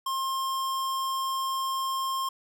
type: tone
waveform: square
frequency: 1064 Hz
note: C6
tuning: 29 cents sharp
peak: -28 dBFS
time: 0.06-2.29 s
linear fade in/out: 5 ms
effects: none